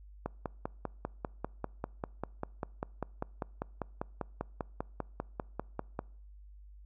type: click train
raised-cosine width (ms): 1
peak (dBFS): -20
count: 30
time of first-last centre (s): 0.26-5.991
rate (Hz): 5.06
effects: noise-tail reverb RT60 0.6 s tail -25 dB re dry + added 50 Hz sine -50 dBFS peak until 6.85 s